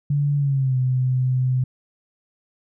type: tone with pitch glide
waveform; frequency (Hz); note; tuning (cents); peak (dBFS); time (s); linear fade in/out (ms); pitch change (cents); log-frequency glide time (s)
sine; 143.9 to 128.2; D3 to C3; -35 to -35; -17; 0.1-1.64; 5; -200; 0.37-0.77
effects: none